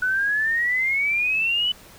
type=exponential sweep; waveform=sine; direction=up; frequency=1480 to 3007 Hz; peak=-19 dBFS; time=0.02-1.72 s; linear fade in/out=5 ms; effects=pink hiss -47 dBFS RMS until 1.98 s